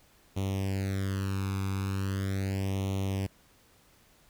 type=tone with flanger; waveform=sawtooth; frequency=97 Hz; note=G2; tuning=18 cents flat; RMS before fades=-31 dBFS; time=0.36-3.27 s; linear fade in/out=10 ms; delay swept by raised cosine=0.31 to 0.81 ms; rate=0.39 Hz; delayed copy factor=+0.95; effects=pink hiss -62 dBFS RMS until 4.29 s